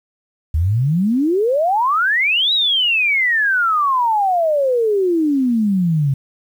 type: exponential two-way sweep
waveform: sine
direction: up then down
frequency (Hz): 73.42 to 3933 to 132.8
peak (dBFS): -13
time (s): 0.54-6.14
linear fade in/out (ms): 5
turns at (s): 2.53
effects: 8-bit

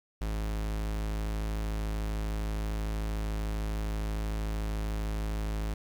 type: tone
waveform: 45% pulse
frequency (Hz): 53.1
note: G#1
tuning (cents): +39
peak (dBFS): -30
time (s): 0.21-5.74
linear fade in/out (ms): 5
effects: 10-bit

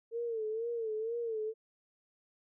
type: tone with vibrato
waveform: sine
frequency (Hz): 451.5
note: A4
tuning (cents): +45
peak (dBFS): -33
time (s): 0.11-1.54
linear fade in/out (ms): 50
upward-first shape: sine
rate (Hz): 2.1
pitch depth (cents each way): 84
effects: none

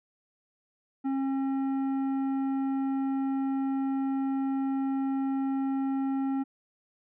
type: tone with tanh clipping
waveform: sine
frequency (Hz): 270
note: C#4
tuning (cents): -45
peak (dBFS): -28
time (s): 1.04-6.44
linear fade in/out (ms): 20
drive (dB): 10
effects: none

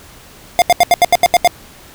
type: tone bursts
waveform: square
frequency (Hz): 705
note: F5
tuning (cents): +16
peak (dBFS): -6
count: 9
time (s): 0.59-1.475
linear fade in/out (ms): 0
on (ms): 29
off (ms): 78
effects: pink hiss -40 dBFS RMS until 1.94 s

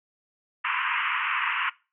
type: band-pass noise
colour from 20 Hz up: pink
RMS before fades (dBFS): -27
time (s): 0.64-1.7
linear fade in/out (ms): 10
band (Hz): 960 to 2900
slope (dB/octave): 96
effects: noise-tail reverb RT60 0.3 s tail -21 dB re dry

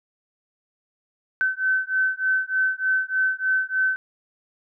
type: beating tone pair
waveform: sine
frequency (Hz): 1527 / 1530.3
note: G6 / G6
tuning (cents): -46 / -42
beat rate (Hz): 3.3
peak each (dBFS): -23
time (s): 1.41-3.96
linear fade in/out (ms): 0
effects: none

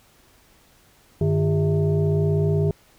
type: tone with frequency modulation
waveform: sine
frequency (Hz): 153.5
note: D#3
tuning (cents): -23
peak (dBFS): -17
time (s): 1.21-2.71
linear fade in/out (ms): 2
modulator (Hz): 251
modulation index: 1.1
effects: pink hiss -56 dBFS RMS until 2.98 s

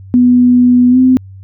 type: tone with pitch glide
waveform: sine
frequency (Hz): 246.9 to 256.9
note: B3 to C4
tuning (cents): 0 to -32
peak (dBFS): -4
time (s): 0.14-1.17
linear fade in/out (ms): 0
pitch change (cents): +68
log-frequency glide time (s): 0.9-0.98
effects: added 96 Hz sine -30 dBFS peak until 1.43 s

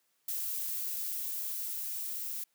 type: noise with level ramp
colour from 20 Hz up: violet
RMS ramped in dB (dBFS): -35 to -38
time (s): 0.28-2.44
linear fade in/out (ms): 5
effects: white hiss -75 dBFS RMS until 2.54 s + high-pass 150 Hz 12 dB/octave

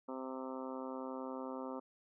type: harmonic tone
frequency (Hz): 130.81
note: C3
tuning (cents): 0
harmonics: 2 / 3 / 4 / 5 / 6 / 7 / 8 / 9 / 10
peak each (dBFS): -44 / -49 / -46 / -53 / -55 / -50 / -55 / -52 / -56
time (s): 0.08-1.8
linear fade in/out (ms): 10
effects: none

